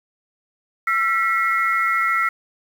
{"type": "tone cluster", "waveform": "sine", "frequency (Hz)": [1343, 1947, 2155], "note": ["E6", "B6", "C#7"], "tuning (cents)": [32, -25, -49], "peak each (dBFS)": [-19, -22, -24], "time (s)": [0.87, 2.29], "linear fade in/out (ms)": 5, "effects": ["7-bit"]}